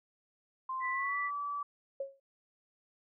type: tone with pitch glide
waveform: sine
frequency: 1045 to 1152.8 Hz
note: C6 to D6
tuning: -2 to -33 cents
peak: -34 dBFS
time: 0.69-1.63 s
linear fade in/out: 5 ms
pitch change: +169 cents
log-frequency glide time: 0.9-1.18 s
type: tone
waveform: sine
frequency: 1975.5 Hz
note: B6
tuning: in tune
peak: -34 dBFS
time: 0.8-1.31 s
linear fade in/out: 50 ms
type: tone with exponential decay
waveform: sine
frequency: 547 Hz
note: C#5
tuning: 23 cents flat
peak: -31 dBFS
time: 2-2.2 s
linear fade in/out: 5 ms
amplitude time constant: 42 ms
effects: none